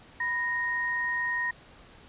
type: tone pair together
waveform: sine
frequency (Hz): 987.8 / 1863.1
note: B5 / A#6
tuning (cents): 0 / -1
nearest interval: major seventh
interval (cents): 1099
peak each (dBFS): -35 / -27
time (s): 0.2-1.51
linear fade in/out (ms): 5
effects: pink hiss -53 dBFS RMS until 2.08 s + resampled to 8000 Hz